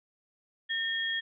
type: tone pair together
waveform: sine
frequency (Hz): 1814 / 3285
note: A#6 / G#7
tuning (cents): -48 / -20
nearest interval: minor seventh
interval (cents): 1028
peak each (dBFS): -31 / -32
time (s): 0.69-1.21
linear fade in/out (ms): 20
effects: none